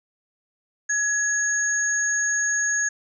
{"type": "tone pair together", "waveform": "sine", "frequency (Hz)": [1675, 6610], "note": ["G#6", "G#8"], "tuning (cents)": [14, -9], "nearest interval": "2 octaves", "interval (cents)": 2377, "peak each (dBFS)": -23, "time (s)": [0.89, 2.89], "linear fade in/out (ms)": 10, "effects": []}